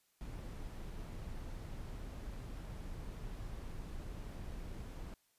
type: noise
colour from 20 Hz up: brown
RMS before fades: -45 dBFS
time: 0.21-5.14 s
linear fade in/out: 0 ms
effects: white hiss -75 dBFS RMS until 5.38 s + resampled to 32000 Hz

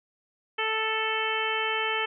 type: harmonic tone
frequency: 440 Hz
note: A4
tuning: in tune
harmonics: 1 / 2 / 3 / 4 / 5 / 6 / 7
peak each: -33 / -33 / -33 / -33 / -33 / -33 / -33 dBFS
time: 0.58-2.06 s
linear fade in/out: 10 ms
effects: none

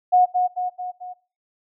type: tone with echo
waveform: sine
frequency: 727 Hz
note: F#5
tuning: 31 cents flat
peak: -11 dBFS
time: 0.12-0.26 s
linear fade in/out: 20 ms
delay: 220 ms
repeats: 4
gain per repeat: -5 dB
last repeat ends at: 1.14 s
effects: noise-tail reverb RT60 0.4 s tail -21 dB re dry

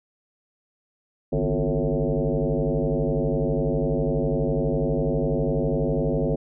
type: tone with frequency modulation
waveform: sine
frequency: 143.8 Hz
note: D3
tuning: 36 cents flat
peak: -20 dBFS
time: 1.32-6.36 s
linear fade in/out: 10 ms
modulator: 99.9 Hz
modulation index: 4.5
effects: none

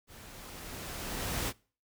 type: noise with level ramp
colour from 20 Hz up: pink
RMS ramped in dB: -52 to -32 dBFS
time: 0.07-1.53 s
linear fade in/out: 50 ms
effects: noise-tail reverb RT60 0.4 s tail -24 dB re dry

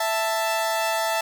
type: tone pair together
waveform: sawtooth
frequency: 661 / 882.3 Hz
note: E5 / A5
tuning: +5 / +5 cents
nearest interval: perfect fourth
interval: 500 cents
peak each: -21 dBFS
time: 0-1.21 s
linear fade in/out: 5 ms
effects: 8-bit

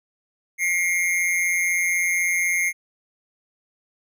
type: tone with amplitude modulation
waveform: square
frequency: 2134 Hz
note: C7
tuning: 34 cents sharp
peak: -17 dBFS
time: 0.58-2.73 s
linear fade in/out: 50 ms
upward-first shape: sine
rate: 176 Hz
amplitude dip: 70%
effects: none

